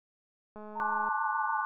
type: click train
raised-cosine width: 1 ms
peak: -33 dBFS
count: 113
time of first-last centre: 0.56-1.088 s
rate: 212 Hz
type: tone with vibrato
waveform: sine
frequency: 880 Hz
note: A5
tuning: in tune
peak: -33 dBFS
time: 0.75-1.64 s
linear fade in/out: 20 ms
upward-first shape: square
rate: 6.9 Hz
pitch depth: 53 cents each way
type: chord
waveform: sine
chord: D dominant seventh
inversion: second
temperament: equal with one note detuned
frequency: 880 / 1071 / 1174.7 / 1480 Hz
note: A5 / C6 / D6 / F#6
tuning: 0 / +40 / 0 / 0 cents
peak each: -35 dBFS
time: 0.8-1.65 s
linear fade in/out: 0 ms
effects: none